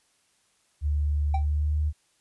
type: tone with pitch glide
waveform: sine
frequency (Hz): 73.6 to 75.67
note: D2 to D#2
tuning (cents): +4 to -48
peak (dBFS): -22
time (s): 0.81-1.93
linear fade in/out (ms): 50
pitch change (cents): +48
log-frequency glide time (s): 1.39-1.8
type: tone with exponential decay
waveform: triangle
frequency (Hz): 778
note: G5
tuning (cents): -13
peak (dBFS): -22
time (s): 1.34-1.46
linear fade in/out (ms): 5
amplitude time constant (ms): 25
effects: white hiss -67 dBFS RMS until 2.2 s + resampled to 24000 Hz